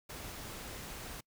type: noise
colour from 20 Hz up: pink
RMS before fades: -45 dBFS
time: 0.09-1.21 s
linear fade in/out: 10 ms
effects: noise-tail reverb RT60 0.1 s tail -25 dB re dry